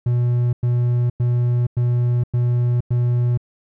triangle tone bursts, 121.5 Hz, B2, 28 cents flat, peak -13 dBFS, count 6, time 0.06-3.375 s, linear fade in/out 5 ms, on 470 ms, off 99 ms, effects none

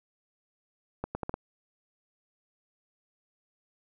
accelerating click train, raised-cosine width 1 ms, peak -18 dBFS, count 5, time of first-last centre 1.04-1.341 s, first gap 110 ms, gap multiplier 0.75, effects none

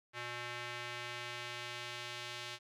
square tone with band-pass filter sweep, 120.8 Hz, B2, 38 cents flat, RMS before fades -44 dBFS, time 0.13-2.59 s, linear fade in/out 50 ms, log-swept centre 2100 to 3400 Hz, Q 1.2, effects none

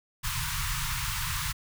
pink band-stop noise, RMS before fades -31 dBFS, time 0.23-1.53 s, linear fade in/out 20 ms, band 160 to 910 Hz, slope 96 dB/octave, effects none

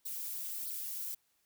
violet noise with flanger, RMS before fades -40 dBFS, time 0.05-1.15 s, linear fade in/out 10 ms, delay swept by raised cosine 0.2 to 5.8 ms, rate 1.6 Hz, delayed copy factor +0.85, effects white hiss -75 dBFS RMS until 1.45 s

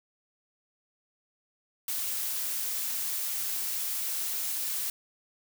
blue noise, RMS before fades -32 dBFS, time 1.88-4.9 s, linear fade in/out 2 ms, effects none

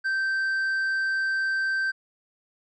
sine tone with tanh clipping, 1559 Hz, G6, 10 cents flat, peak -24 dBFS, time 0.04-1.92 s, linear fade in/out 20 ms, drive 4 dB, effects none

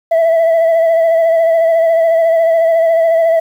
sine tone with vibrato, 659.3 Hz, E5, in tune, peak -5 dBFS, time 0.11-3.4 s, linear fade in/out 10 ms, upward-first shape sine, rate 14 Hz, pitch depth 32 cents each way, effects tanh soft clip ceiling -7 dBFS + 7-bit

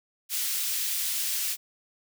white high-pass noise, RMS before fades -29 dBFS, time 0.29-1.57 s, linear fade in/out 50 ms, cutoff 2500 Hz, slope 12 dB/octave, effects none

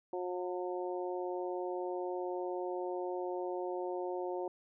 harmonic tone, 180.2 Hz, F#3, 45 cents flat, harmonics 2 / 3 / 4 / 5, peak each -37 / -41 / -43 / -45 dBFS, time 0.13-4.48 s, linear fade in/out 2 ms, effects none

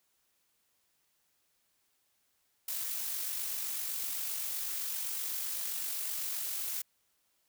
blue noise with amplitude modulation, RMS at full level -35 dBFS, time 2.68-6.82 s, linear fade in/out 5 ms, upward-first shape sine, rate 47.8 Hz, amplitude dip 30%, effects white hiss -75 dBFS RMS until 7.48 s

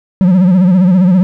triangle tone with vibrato, 183.1 Hz, F#3, 18 cents flat, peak -3 dBFS, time 0.21-1.23 s, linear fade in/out 0 ms, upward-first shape sine, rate 15 Hz, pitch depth 96 cents each way, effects none

